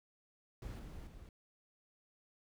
brown noise with level steps, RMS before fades -45 / -49 / -54 dBFS, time 0.62-1.29 s, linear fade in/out 2 ms, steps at 0.79 / 1.07 s, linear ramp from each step 2 ms, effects none

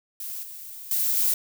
violet noise with level steps, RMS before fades -34 / -40 / -24 / -22 dBFS, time 0.2-1.34 s, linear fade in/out 2 ms, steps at 0.43 / 0.91 / 1.17 s, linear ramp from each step 2 ms, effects none

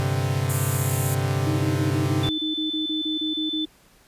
45% pulse chord, G suspended fourth, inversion none, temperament equal, 98 / 130.81 / 146.83 Hz, G2 / C3 / D3, 0 / 0 / 0 cents, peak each -26 / -24 / -29 dBFS, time 0-2.29 s, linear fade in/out 0 ms
pink high-pass noise, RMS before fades -31 dBFS, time 0.49-1.15 s, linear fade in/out 10 ms, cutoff 6700 Hz, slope 96 dB/octave
sine tone bursts, 311.1 Hz, D#4, in tune, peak -25 dBFS, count 14, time 1.46-3.657 s, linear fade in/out 10 ms, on 130 ms, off 29 ms
sine tone, 3520 Hz, A7, in tune, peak -26 dBFS, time 2.23-3.65 s, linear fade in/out 5 ms
effects pink hiss -56 dBFS RMS until 4.07 s + resampled to 32000 Hz

